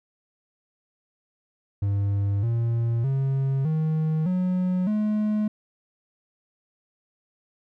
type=tone with pitch steps; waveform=triangle; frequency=100.2 / 116.44 / 135.31 / 157.23 / 182.71 / 212.3 Hz; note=G2 / A#2 / C#3 / D#3 / F#3 / G#3; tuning=+38 / -2 / -41 / +18 / -22 / +38 cents; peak=-19 dBFS; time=1.82-5.48 s; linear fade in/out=5 ms; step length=610 ms; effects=none